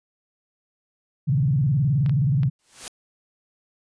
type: tone with vibrato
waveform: sine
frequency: 137.4 Hz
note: C#3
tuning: 15 cents flat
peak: -17 dBFS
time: 1.27-2.5 s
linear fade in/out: 20 ms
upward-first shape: square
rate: 19 Hz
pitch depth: 190 cents each way
type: clicks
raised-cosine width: 0.3 ms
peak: -23 dBFS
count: 3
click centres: 2.062 / 2.095 / 2.433 s
type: noise with exponential growth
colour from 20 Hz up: white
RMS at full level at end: -31 dBFS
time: 2.59-2.88 s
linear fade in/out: 1 ms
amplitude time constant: 61 ms
effects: resampled to 22050 Hz